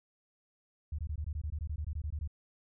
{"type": "tone bursts", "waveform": "sine", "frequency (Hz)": 75.6, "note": "D#2", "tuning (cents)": -49, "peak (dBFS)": -33, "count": 16, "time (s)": [0.92, 2.276], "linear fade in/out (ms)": 5, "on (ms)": 66, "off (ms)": 20, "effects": []}